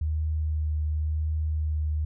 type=tone with vibrato; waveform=sine; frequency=77.1 Hz; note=D#2; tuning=15 cents flat; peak=-24 dBFS; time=0.01-2.05 s; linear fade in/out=5 ms; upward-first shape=triangle; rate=0.93 Hz; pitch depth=19 cents each way; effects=none